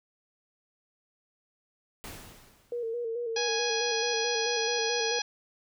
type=noise with exponential decay; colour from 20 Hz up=pink; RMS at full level=-40 dBFS; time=2.04-3.06 s; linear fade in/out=0 ms; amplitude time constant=220 ms
type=tone with vibrato; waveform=sine; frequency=466.2 Hz; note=A#4; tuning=in tune; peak=-30 dBFS; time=2.72-5.19 s; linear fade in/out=2 ms; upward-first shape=square; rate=4.6 Hz; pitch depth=47 cents each way
type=harmonic tone; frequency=830.6 Hz; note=G#5; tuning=in tune; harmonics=1 / 2 / 3 / 4 / 5 / 6 / 7; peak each=-36 / -36 / -36 / -36 / -36 / -36 / -36 dBFS; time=3.36-5.22 s; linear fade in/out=5 ms
effects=none